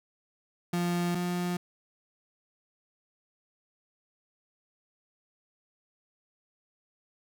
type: tone pair in turn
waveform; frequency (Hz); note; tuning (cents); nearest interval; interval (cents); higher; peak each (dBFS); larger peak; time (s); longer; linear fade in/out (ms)
35% pulse; 174.61 / 177.15; F3 / F3; 0 / +25; unison; 25; second; -25 / -27; first; 0.73-1.15 / 1.15-1.57; neither; 5
effects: none